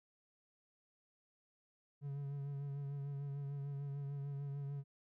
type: tone with vibrato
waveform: triangle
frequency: 140.8 Hz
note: C#3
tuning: 27 cents sharp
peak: -38 dBFS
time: 2.01-4.84 s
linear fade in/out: 50 ms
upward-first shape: triangle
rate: 6.7 Hz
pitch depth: 37 cents each way
effects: none